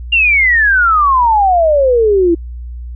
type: exponential sweep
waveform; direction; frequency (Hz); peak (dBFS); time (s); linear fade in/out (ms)
sine; down; 2826 to 327.9; -7; 0.12-2.35; 10
effects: added 60 Hz sine -23 dBFS peak until 2.95 s